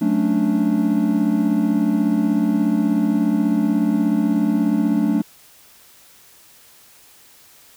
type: chord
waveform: triangle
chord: D major seventh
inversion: first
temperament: equal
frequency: 185 / 220 / 277.2 / 293.7 Hz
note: F#3 / A3 / C#4 / D4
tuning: 0 / 0 / 0 / 0 cents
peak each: -21 / -17 / -23 / -18 dBFS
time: 0.01-5.22 s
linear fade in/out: 10 ms
effects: white hiss -49 dBFS RMS until 7.76 s